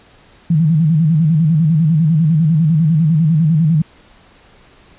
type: tone with vibrato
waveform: sine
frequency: 159.3 Hz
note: D#3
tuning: 41 cents sharp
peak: -9 dBFS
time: 0.5-3.82 s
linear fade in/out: 5 ms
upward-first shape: square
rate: 10 Hz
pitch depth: 96 cents each way
effects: pink hiss -47 dBFS RMS until 4.98 s + resampled to 8000 Hz